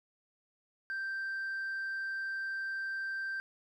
sine tone, 1568 Hz, G6, in tune, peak -32 dBFS, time 0.9-3.4 s, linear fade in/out 0 ms, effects tanh soft clip ceiling -33 dBFS + 12-bit

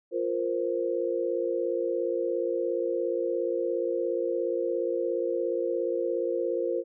sine chord, F suspended fourth, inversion none, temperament equal, 349.2 / 466.2 / 523.3 Hz, F4 / Bb4 / C5, 0 / 0 / 0 cents, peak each -30 dBFS, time 0.11-6.84 s, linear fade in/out 50 ms, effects none

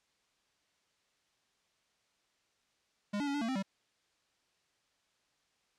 square tone with pitch steps, 204.6 / 287.8 / 280.5 / 290.1 / 227.1 / 262 / 194.7 Hz, G#3 / D4 / C#4 / D4 / A#3 / C4 / G3, -26 / -35 / +21 / -21 / -45 / +2 / -12 cents, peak -33 dBFS, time 3.13-3.627 s, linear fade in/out 10 ms, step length 71 ms, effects white hiss -75 dBFS RMS until 5.78 s + low-pass 6000 Hz 12 dB/octave

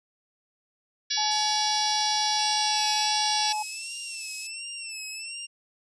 harmonic tone, 568 Hz, C#5, 42 cents sharp, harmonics 3 / 4 / 5 / 6 / 7 / 8 / 9 / 10, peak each -38 / -39 / -37 / -32 / -32 / -33 / -31 / -31 dBFS, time 1.1-3.53 s, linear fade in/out 10 ms
sine tone, 851 Hz, G#5, 42 cents sharp, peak -27 dBFS, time 1.17-3.63 s, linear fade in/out 10 ms
white high-pass noise, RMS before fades -40 dBFS, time 1.31-4.47 s, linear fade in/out 2 ms, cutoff 4200 Hz, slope 24 dB/octave
15% pulse tone with vibrato, 2673 Hz, E7, 23 cents sharp, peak -27 dBFS, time 2.38-5.47 s, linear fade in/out 20 ms, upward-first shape sine, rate 1.4 Hz, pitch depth 76 cents each way
effects resampled to 22050 Hz

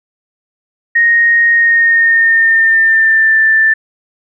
sine tone with pitch glide, 1864.7 to 1771.3 Hz, A#6 to A6, 0 to +11 cents, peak -6 dBFS, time 0.95-3.74 s, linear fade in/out 10 ms, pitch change -89 cents, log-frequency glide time 1.51-3.39 s, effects none

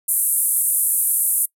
pink band-pass noise, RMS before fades -19 dBFS, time 0.08-1.46 s, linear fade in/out 10 ms, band 9200 to 13000 Hz, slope 48 dB/octave, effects noise-tail reverb RT60 0.1 s tail -24 dB re dry

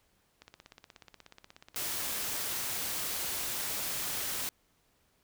click train, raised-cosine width 0.2 ms, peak -32 dBFS, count 28, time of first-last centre 0.42-2.047 s, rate 16.6 Hz
white noise, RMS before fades -35 dBFS, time 1.76-4.49 s, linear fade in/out 0 ms
effects pink hiss -71 dBFS RMS until 5.23 s

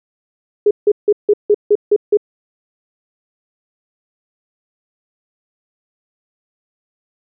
sine tone bursts, 415.3 Hz, G#4, in tune, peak -7 dBFS, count 8, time 0.66-2.172 s, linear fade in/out 5 ms, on 49 ms, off 160 ms, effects none

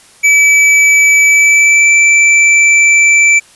square tone with pitch glide, 2300 to 2329 Hz, D7 to D7, -37 to -15 cents, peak -5 dBFS, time 0.23-3.4 s, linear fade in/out 20 ms, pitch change +22 cents, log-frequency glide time 1.28-1.92 s, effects white hiss -42 dBFS RMS until 3.55 s + resampled to 24000 Hz

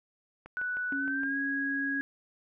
click train, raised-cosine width 0.5 ms, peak -31 dBFS, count 6, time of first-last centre 0.46-1.234 s, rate 6.46 Hz
sine tone with pitch glide, 1482 to 1653.9 Hz, F#6 to G#6, +2 to -8 cents, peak -30 dBFS, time 0.57-2.01 s, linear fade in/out 0 ms, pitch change +190 cents, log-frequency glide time 0.96-1.37 s
sine tone, 277.2 Hz, C#4, in tune, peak -33 dBFS, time 0.92-2.01 s, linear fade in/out 2 ms
effects none

